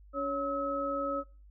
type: tone cluster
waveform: sine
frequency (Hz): 282.7 / 556 / 1288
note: C#4 / C#5 / E6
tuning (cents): +34 / +5 / -41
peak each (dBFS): -37 / -33 / -34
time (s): 0.13-1.24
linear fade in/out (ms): 50
effects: noise-tail reverb RT60 0.4 s tail -22 dB re dry + added 50 Hz sine -52 dBFS peak until 1.5 s